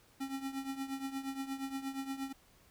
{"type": "tone with tremolo", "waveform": "square", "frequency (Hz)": 270, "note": "C#4", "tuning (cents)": -45, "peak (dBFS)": -35, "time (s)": [0.2, 2.33], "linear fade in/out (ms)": 10, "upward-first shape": "triangle", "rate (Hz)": 8.5, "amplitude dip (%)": 80, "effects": ["pink hiss -65 dBFS RMS until 2.7 s"]}